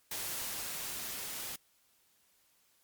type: noise with level ramp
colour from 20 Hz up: white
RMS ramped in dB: -38 to -41 dBFS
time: 0.11-1.56 s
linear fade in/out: 5 ms
effects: white hiss -70 dBFS RMS until 2.83 s + MP3 96 kbps